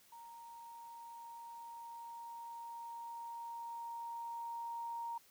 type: tone with level ramp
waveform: sine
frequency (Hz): 932.3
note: A#5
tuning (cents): 0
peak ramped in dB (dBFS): -51 to -39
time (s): 0.12-5.18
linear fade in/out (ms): 5
effects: white hiss -66 dBFS RMS until 5.3 s